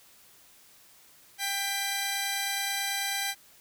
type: tone pair together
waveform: 10% pulse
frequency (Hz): 792 / 1994.6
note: G5 / B6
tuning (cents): +18 / +17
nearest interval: octave + major third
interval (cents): 1599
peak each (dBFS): -23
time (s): 1.38-3.35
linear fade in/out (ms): 50
effects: white hiss -57 dBFS RMS until 3.6 s